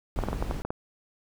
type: noise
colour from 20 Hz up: brown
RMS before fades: -32 dBFS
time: 0.16-0.62 s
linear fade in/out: 0 ms
type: clicks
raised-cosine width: 1 ms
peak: -15 dBFS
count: 8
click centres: 0.189 / 0.237 / 0.286 / 0.33 / 0.425 / 0.511 / 0.65 / 0.705 s
effects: none